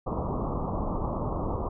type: low-pass noise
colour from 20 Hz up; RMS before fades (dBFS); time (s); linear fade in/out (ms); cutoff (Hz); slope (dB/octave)
pink; -30; 0.06-1.69; 10; 1200; 96
effects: none